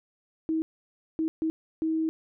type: tone bursts at uneven times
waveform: sine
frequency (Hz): 319.8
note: D#4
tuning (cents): +48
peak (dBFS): -24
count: 4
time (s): 0.49-0.62 / 1.19-1.28 / 1.42-1.5 / 1.82-2.09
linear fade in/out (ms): 0
effects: none